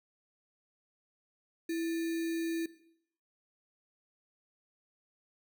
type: tone with sample-and-hold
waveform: sine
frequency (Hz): 330.2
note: E4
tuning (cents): +3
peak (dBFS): -31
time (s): 1.69-2.66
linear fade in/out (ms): 5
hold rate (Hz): 2100
effects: noise-tail reverb RT60 0.7 s tail -17 dB re dry